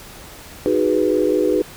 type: chord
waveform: sine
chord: G# minor seventh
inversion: second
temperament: equal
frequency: 311.1 / 370 / 415.3 / 493.9 Hz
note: D#4 / F#4 / G#4 / B4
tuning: 0 / 0 / 0 / 0 cents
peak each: -20 dBFS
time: 0.66-1.62 s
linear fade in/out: 0 ms
effects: pink hiss -39 dBFS RMS until 1.76 s